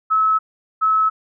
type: tone pair in turn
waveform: sine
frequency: 1295 / 1295 Hz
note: E6 / E6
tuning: -31 / -31 cents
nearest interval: unison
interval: 0 cents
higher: neither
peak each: -13 dBFS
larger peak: neither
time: 0.1-0.39 / 0.81-1.1 s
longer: neither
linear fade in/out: 20 ms
effects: none